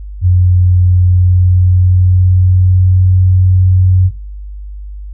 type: tone with pitch glide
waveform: sine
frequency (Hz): 90.4 to 92.41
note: F#2 to F#2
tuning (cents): -40 to -2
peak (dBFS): -5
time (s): 0.21-4.11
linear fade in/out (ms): 50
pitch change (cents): +38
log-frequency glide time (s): 1.06-3.02
effects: noise-tail reverb RT60 0.4 s tail -18 dB re dry + added 50 Hz sine -23 dBFS peak until 5.13 s